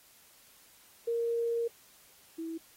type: tone pair in turn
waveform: sine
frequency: 466.2 / 326.8 Hz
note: A#4 / E4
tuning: 0 / -15 cents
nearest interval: tritone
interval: 615 cents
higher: first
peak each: -28 / -35 dBFS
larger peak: first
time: 1.07-1.68 / 2.38-2.58 s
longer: first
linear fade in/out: 10 ms
effects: white hiss -60 dBFS RMS until 2.76 s + AAC 48 kbps